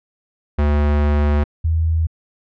square / sine tone pair in turn, 73.42 / 81.12 Hz, D2 / E2, 0 / -27 cents, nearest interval major second, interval 173 cents, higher second, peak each -14 dBFS, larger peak neither, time 0.58-1.44 / 1.64-2.07 s, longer first, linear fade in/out 10 ms, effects low-pass 2000 Hz 12 dB/octave

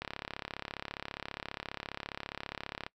click train, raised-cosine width 0.3 ms, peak -21 dBFS, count 100, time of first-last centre 0.02-2.865 s, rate 34.8 Hz, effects noise-tail reverb RT60 0.1 s tail -23 dB re dry

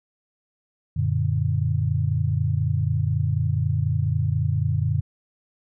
sine chord, Gb augmented, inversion none, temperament equal, 92.5 / 116.54 / 146.83 Hz, Gb2 / Bb2 / D3, 0 / 0 / 0 cents, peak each -24 dBFS, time 0.96-5.01 s, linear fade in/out 10 ms, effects none

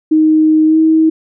sine tone with pitch glide, 312.3 to 318.5 Hz, D#4 to D#4, +7 to +41 cents, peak -6 dBFS, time 0.11-1.1 s, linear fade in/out 10 ms, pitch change +34 cents, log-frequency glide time 0.66-0.78 s, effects none

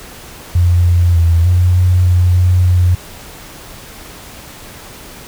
sine tone with pitch steps, 87.6 / 87.1 / 83.9 / 89.5 / 90.5 / 89.4 / 90.3 / 89.6 Hz, F2 / F2 / E2 / F2 / F#2 / F2 / F#2 / F2, +6 / -4 / +31 / +43 / -38 / +41 / -42 / +45 cents, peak -7 dBFS, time 0.55-2.95 s, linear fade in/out 5 ms, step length 300 ms, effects pink hiss -34 dBFS RMS until 5.27 s

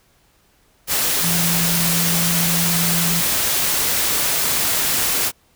sine tone in noise, 169.8 Hz, F3, 48 cents flat, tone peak -21 dBFS, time 1.21-3.23 s, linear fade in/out 50 ms, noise white, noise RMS -19 dBFS, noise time 0.87-5.32 s, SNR -5 dB, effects pink hiss -58 dBFS RMS until 5.55 s

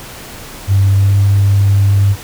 sine tone with pitch glide, 97.7 to 99.52 Hz, G2 to G2, -5 to +27 cents, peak -6 dBFS, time 0.67-2.16 s, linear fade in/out 50 ms, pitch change +32 cents, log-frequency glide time 0.86-1.19 s, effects tanh soft clip ceiling -2 dBFS + pink hiss -31 dBFS RMS until 2.23 s

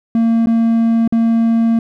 triangle tone with dropouts, 228.6 Hz, A#3, 34 cents flat, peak -8 dBFS, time 0.15-1.79 s, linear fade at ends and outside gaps 2 ms, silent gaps 0.46-0.47 / 1.077-1.124 s, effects none

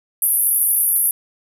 white band-pass noise, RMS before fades -17 dBFS, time 0.22-1.11 s, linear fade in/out 2 ms, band 10000 to 13000 Hz, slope 96 dB/octave, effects none

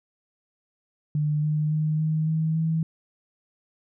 sine tone with pitch steps, 150 / 152.18 / 154.4 / 156.64 / 158.92 / 161.23 Hz, D3 / D#3 / D#3 / D#3 / D#3 / E3, +37 / -38 / -13 / +12 / +37 / -38 cents, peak -21 dBFS, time 1.15-2.83 s, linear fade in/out 2 ms, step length 280 ms, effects none

